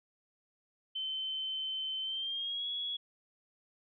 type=tone with pitch glide; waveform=sine; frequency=3076 to 3354 Hz; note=G7 to G#7; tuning=-33 to +16 cents; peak=-34 dBFS; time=0.95-2.97 s; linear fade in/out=10 ms; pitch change=+149 cents; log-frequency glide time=2.02-2.68 s; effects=none